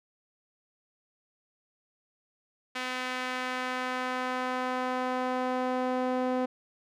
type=tone with band-pass filter sweep; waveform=sawtooth; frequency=254.2 Hz; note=C4; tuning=50 cents flat; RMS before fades=-31 dBFS; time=2.75-6.46 s; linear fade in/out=10 ms; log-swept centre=2300 to 530 Hz; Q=0.95; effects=none